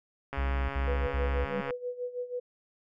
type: click train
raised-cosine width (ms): 0.5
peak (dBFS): -21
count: 191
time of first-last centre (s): 0.33-1.707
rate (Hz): 138
type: tone bursts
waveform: triangle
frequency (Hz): 65.41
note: C2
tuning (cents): 0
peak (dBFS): -25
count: 3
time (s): 0.37-1.452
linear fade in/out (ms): 10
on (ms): 320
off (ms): 61
type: tone with tremolo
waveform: sine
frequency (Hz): 493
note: B4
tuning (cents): -3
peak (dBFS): -30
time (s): 0.87-2.4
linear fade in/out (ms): 10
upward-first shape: sine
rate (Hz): 6.2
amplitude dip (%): 80
type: tone with exponential growth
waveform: sine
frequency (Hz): 196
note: G3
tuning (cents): 0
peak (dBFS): -29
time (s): 1.29-1.61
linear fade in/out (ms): 2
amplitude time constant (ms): 68
effects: none